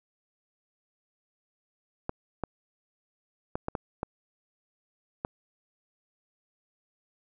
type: clicks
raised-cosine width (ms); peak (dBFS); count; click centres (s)
1; -16; 7; 2.094 / 2.437 / 3.555 / 3.684 / 3.752 / 4.031 / 5.249
effects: none